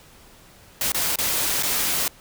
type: noise with dropouts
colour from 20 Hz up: white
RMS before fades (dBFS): -23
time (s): 0.81-2.08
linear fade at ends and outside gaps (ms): 2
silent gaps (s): 0.92-0.945 / 1.158-1.186 / 1.626-1.632
effects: pink hiss -50 dBFS RMS until 2.2 s